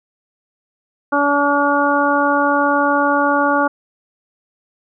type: harmonic tone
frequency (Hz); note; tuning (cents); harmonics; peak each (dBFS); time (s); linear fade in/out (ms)
286.2; D4; -45; 1 / 2 / 3 / 4 / 5; -19 / -19 / -19 / -19 / -19; 1.12-3.68; 10
effects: none